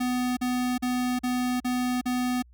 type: tone bursts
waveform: square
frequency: 249.4 Hz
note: B3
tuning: 17 cents sharp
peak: -25 dBFS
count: 6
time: 0-2.425 s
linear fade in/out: 10 ms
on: 370 ms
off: 41 ms
effects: added 60 Hz sine -51 dBFS peak until 2.53 s